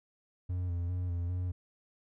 triangle tone with vibrato, 88.4 Hz, F2, 22 cents sharp, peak -29 dBFS, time 0.49-1.52 s, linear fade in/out 10 ms, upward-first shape square, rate 2.5 Hz, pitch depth 34 cents each way, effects none

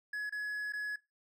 triangle tone with dropouts, 1689 Hz, G#6, 29 cents sharp, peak -33 dBFS, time 0.13-0.96 s, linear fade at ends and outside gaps 5 ms, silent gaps 0.296-0.323 / 0.724-0.734 s, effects noise-tail reverb RT60 0.2 s tail -20 dB re dry

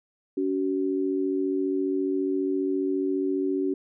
sine tone pair together, 283 / 377.7 Hz, C#4 / F#4, +36 / +36 cents, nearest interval perfect fourth, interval 500 cents, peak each -26 dBFS, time 0.37-3.74 s, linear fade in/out 5 ms, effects none

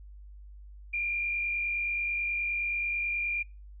sine tone with frequency modulation, 2400 Hz, D7, 37 cents sharp, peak -28 dBFS, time 0.93-3.43 s, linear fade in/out 10 ms, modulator 49.4 Hz, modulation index 0.86, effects noise-tail reverb RT60 0.3 s tail -25 dB re dry + added 50 Hz sine -45 dBFS peak until 3.8 s

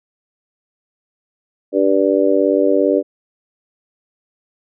harmonic tone, 97.5 Hz, G2, 9 cents flat, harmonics 3 / 4 / 5 / 6, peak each -17 / -17 / -17 / -17 dBFS, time 1.72-3.03 s, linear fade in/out 50 ms, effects none

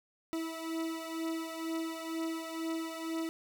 40% pulse beating tone pair, 325.1 / 327.2 Hz, E4 / E4, -24 / -13 cents, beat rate 2.1 Hz, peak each -36 / -39 dBFS, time 0.33-3.29 s, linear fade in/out 0 ms, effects none

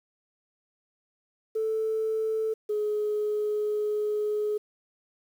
sine tone pair in turn, 440 / 421.4 Hz, A4 / G#4, 0 / +25 cents, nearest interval minor second, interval 75 cents, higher first, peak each -24 dBFS, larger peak neither, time 1.55-2.54 / 2.69-4.58 s, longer second, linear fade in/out 10 ms, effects tanh soft clip ceiling -20 dBFS + 9-bit

